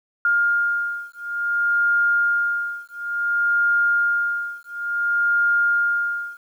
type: beating tone pair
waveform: sine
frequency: 1410 / 1410.57 Hz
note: F6 / F6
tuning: +16 / +17 cents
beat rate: 0.57 Hz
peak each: -21 dBFS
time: 0.25-6.37 s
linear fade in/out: 2 ms
effects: 9-bit